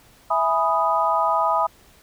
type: chord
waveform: sine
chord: E major seventh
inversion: none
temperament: equal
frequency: 659.3 / 830.6 / 987.8 / 1244.5 Hz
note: E5 / G#5 / B5 / D#6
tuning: 0 / 0 / 0 / 0 cents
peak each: -24 / -24 / -22 / -22 dBFS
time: 0.3-1.67 s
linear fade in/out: 10 ms
effects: pink hiss -53 dBFS RMS until 2.02 s